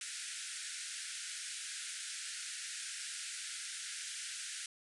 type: band-pass noise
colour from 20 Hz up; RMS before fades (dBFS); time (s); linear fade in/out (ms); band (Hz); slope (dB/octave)
white; -44; 0.01-4.66; 2; 1400 to 10000; 96
effects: none